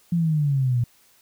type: exponential sweep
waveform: sine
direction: down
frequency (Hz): 174.61 to 117.4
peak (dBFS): -18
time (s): 0.12-0.84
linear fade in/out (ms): 5
effects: white hiss -58 dBFS RMS until 1.21 s